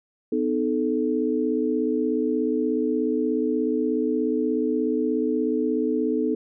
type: tone cluster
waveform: sine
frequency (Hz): 251.4 / 308.1 / 435.8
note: B3 / D#4 / A4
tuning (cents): +31 / -17 / -17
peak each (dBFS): -25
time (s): 0.32-6.35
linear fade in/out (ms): 5
effects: none